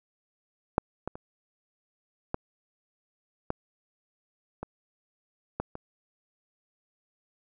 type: clicks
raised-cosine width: 1 ms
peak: -7 / -18 / -26 / -14 / -14 / -21 / -15 / -24 dBFS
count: 8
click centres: 0.781 / 1.076 / 1.155 / 2.344 / 3.504 / 4.63 / 5.6 / 5.754 s
effects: none